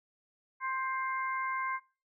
harmonic tone, 526 Hz, C5, 9 cents sharp, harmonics 2 / 3 / 4, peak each -33 / -39 / -39 dBFS, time 0.6-1.8 s, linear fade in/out 50 ms, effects noise-tail reverb RT60 0.4 s tail -23 dB re dry

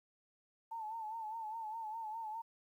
sine tone with vibrato, 885 Hz, A5, 10 cents sharp, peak -40 dBFS, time 0.71-2.42 s, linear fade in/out 10 ms, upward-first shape sine, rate 4.9 Hz, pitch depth 69 cents each way, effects 12-bit

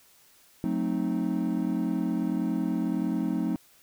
triangle chord, F# diminished seventh, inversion none, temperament equal with one note detuned, 181.4 / 220 / 261.6 / 311.1 Hz, F#3 / A3 / C4 / Eb4, -34 / 0 / 0 / 0 cents, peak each -29 dBFS, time 0.64-3.56 s, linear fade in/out 0 ms, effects white hiss -59 dBFS RMS until 3.82 s

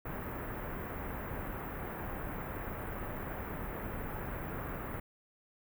pink band-stop noise, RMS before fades -40 dBFS, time 0.05-5 s, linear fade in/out 5 ms, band 1900 to 16000 Hz, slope 24 dB/octave, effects none

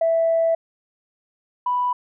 sine tone pair in turn, 659.3 / 987.8 Hz, E5 / B5, 0 / 0 cents, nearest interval perfect fifth, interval 700 cents, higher second, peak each -15 / -18 dBFS, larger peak first, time 0.01-0.55 / 1.66-1.93 s, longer first, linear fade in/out 5 ms, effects tanh soft clip ceiling -11 dBFS

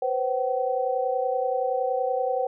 sine tone cluster, 497.4 / 528 / 762 Hz, B4 / C5 / G5, +12 / +16 / -49 cents, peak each -27 dBFS, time 0.02-2.47 s, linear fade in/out 5 ms, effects none

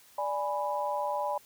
sine chord, G# diminished, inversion second, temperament equal, 587.3 / 830.6 / 987.8 Hz, D5 / G#5 / B5, 0 / 0 / 0 cents, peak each -33 dBFS, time 0.18-1.38 s, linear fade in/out 5 ms, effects white hiss -58 dBFS RMS until 1.45 s

